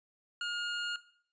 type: tone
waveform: 25% pulse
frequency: 1424 Hz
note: F6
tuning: 33 cents sharp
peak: -30 dBFS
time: 0.41-0.96 s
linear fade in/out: 2 ms
effects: noise-tail reverb RT60 0.6 s tail -17 dB re dry + resampled to 16000 Hz

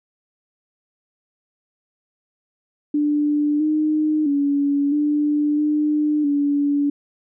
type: tone with pitch steps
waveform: sine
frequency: 295.3 / 306.9 / 283.8 / 296 / 300.2 / 286.7 Hz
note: D4 / D#4 / C#4 / D4 / D4 / D4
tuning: +10 / -24 / +41 / +14 / +38 / -42 cents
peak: -16 dBFS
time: 2.94-6.9 s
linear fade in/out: 5 ms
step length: 660 ms
effects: none

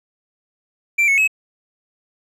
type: tone with pitch steps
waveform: triangle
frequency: 2350 / 2201 / 2570 Hz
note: D7 / C#7 / E7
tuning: +1 / -13 / -45 cents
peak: -11 dBFS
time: 0.98-1.277 s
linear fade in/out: 10 ms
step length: 99 ms
effects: none

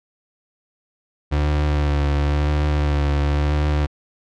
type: tone with vibrato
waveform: 35% pulse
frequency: 73.3 Hz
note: D2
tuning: 3 cents flat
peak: -15 dBFS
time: 1.31-3.87 s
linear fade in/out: 20 ms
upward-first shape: sine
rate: 0.96 Hz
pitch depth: 29 cents each way
effects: low-pass 4000 Hz 12 dB/octave

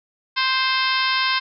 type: harmonic tone with a mistuned harmonic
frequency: 523.3 Hz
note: C5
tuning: in tune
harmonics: 2 / 3 / 4 / 5 / 6 / 7 / 8 / 9 / 10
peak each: -23 / -25 / -26 / -27 / -28 / -28 / -29 / -30 / -30 dBFS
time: 0.36-1.4 s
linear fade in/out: 20 ms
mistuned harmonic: 9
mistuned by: +20 cents
effects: none

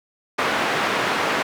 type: band-pass noise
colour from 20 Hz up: white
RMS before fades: -22 dBFS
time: 0.38-1.43 s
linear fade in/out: 10 ms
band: 200 to 1800 Hz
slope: 12 dB/octave
effects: none

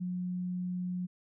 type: tone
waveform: sine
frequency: 180.4 Hz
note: F#3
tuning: 44 cents flat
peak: -32 dBFS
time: 0-1.07 s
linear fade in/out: 20 ms
effects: none

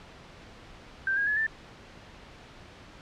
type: tone with pitch steps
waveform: sine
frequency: 1568 / 1633.6 / 1702 / 1773.3 Hz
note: G6 / G#6 / G#6 / A6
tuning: 0 / -29 / +42 / +13 cents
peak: -24 dBFS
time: 1.07-1.466 s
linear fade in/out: 2 ms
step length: 99 ms
effects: pink hiss -49 dBFS RMS until 3.01 s + low-pass 4000 Hz 12 dB/octave

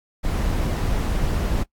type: noise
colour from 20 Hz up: brown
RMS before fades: -22 dBFS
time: 0.23-1.64 s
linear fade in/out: 20 ms
effects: noise-tail reverb RT60 0.1 s tail -22 dB re dry + AAC 64 kbps

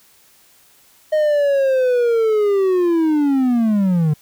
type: linear sweep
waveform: triangle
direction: down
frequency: 622.3 to 146.7 Hz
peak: -11 dBFS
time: 1.12-4.14 s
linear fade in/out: 10 ms
effects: white hiss -52 dBFS RMS until 4.21 s

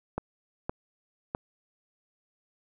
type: clicks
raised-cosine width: 1 ms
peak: -16 dBFS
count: 3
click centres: 0.18 / 0.695 / 1.349 s
effects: none

